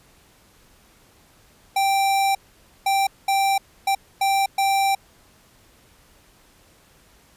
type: tone bursts at uneven times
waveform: square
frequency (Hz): 784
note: G5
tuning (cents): 0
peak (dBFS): -18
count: 6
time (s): 1.76-2.35 / 2.86-3.07 / 3.28-3.58 / 3.87-3.95 / 4.21-4.46 / 4.58-4.95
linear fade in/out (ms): 5
effects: pink hiss -55 dBFS RMS until 7.36 s + resampled to 32000 Hz